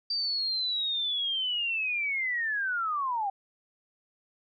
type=linear sweep; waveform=sine; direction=down; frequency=4686 to 766 Hz; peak=-27 dBFS; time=0.1-3.3 s; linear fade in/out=5 ms; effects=none